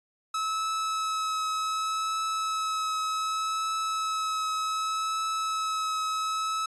45% pulse tone with vibrato, 1293 Hz, E6, 34 cents flat, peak -27 dBFS, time 0.34-6.66 s, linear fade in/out 5 ms, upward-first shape triangle, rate 0.66 Hz, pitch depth 15 cents each way, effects resampled to 22050 Hz

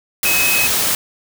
sine tone in noise, 2551 Hz, D#7, 43 cents sharp, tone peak -16 dBFS, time 0.25-0.67 s, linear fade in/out 2 ms, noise white, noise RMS -17 dBFS, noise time 0.23-0.95 s, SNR -2 dB, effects none

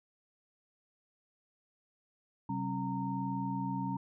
sine tone cluster, 130.2 / 190.7 / 271.8 / 922 Hz, C3 / G3 / C#4 / A#5, -8 / -47 / -34 / -19 cents, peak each -39 / -37 / -38 / -38 dBFS, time 2.49-3.97 s, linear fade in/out 5 ms, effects none

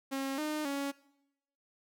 sawtooth tone with pitch steps, 270.8 / 304.8 / 279.5 Hz, C#4 / D#4 / C#4, -40 / -36 / +14 cents, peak -29 dBFS, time 0.11-0.92 s, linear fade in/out 20 ms, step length 270 ms, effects noise-tail reverb RT60 0.8 s tail -20 dB re dry

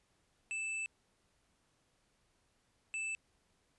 square tone bursts at uneven times, 2637 Hz, E7, in tune, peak -37 dBFS, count 2, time 0.51-0.86 / 2.94-3.15 s, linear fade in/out 0 ms, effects pink hiss -75 dBFS RMS until 3.78 s + resampled to 24000 Hz

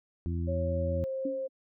harmonic tone, 85 Hz, F2, 46 cents flat, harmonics 1 / 2 / 3 / 4, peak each -30 / -37 / -40 / -42 dBFS, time 0.26-1.04 s, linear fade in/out 0 ms
sine tone with pitch glide, 550 to 530.3 Hz, C#5 to C5, -14 to +23 cents, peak -31 dBFS, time 0.47-1.48 s, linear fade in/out 20 ms, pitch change -63 cents, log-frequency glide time 0.96-1.08 s
sine tone with exponential decay, 277.2 Hz, C#4, in tune, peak -28 dBFS, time 1.25-1.49 s, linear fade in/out 5 ms, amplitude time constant 51 ms
effects none

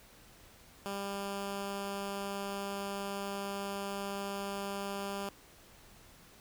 10% pulse tone, 198.8 Hz, G3, 25 cents sharp, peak -28 dBFS, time 0.86-5.29 s, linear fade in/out 0 ms, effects pink hiss -58 dBFS RMS until 6.4 s

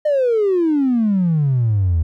triangle exponential sweep, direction down, 615 to 77.78 Hz, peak -10 dBFS, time 0.05-2.03 s, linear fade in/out 10 ms, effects tanh soft clip ceiling -10 dBFS

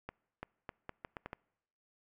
accelerating click train, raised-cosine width 0.5 ms, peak -26 dBFS, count 8, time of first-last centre 0.09-1.331 s, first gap 340 ms, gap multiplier 0.77, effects noise-tail reverb RT60 0.9 s tail -26 dB re dry

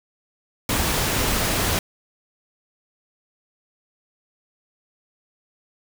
pink noise, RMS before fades -22 dBFS, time 0.69-1.79 s, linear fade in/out 2 ms, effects none

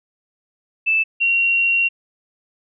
sine tone pair in turn, 2637 / 2747 Hz, E7 / F7, 0 / -29 cents, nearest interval minor second, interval 71 cents, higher second, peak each -14 dBFS, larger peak neither, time 0.86-1.04 / 1.2-1.89 s, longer second, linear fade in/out 20 ms, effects none

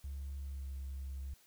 triangle tone with pitch glide, 69.3 to 67.48 Hz, C#2 to C#2, 0 to -46 cents, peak -36 dBFS, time 0.04-1.34 s, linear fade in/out 5 ms, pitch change -46 cents, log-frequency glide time 0.41-0.71 s, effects tanh soft clip ceiling -37 dBFS + white hiss -66 dBFS RMS until 1.46 s

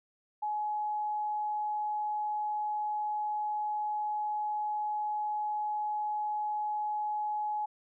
sine tone, 844 Hz, G#5, 28 cents sharp, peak -30 dBFS, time 0.42-7.66 s, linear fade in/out 10 ms, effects none

